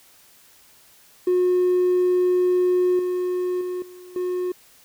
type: tone with level steps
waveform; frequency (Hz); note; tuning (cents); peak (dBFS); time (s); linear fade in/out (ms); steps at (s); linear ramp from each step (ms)
triangle; 361.8; F#4; -39; -13 / -19 / -23 / -38 / -20; 1.27-4.52; 5; 2.99 / 3.61 / 3.82 / 4.16; 2
effects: tanh soft clip ceiling -12 dBFS + white hiss -53 dBFS RMS until 4.84 s